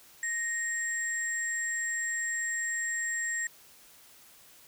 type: tone pair together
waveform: sine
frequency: 1864.7 / 7515 Hz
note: A#6 / A#8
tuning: 0 / +13 cents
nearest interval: 2 octaves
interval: 2413 cents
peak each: -31 / -34 dBFS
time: 0.23-3.47 s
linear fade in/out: 2 ms
effects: white hiss -56 dBFS RMS until 4.67 s